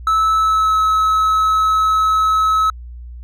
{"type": "tone with pitch glide", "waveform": "triangle", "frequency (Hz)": [1306, 1290.3], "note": ["E6", "E6"], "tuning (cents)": [-17, -37], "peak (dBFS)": -10, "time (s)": [0.07, 2.7], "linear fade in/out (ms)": 2, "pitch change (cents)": -20, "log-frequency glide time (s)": [0.37, 0.79], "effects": ["added 60 Hz sine -30 dBFS peak until 3.23 s"]}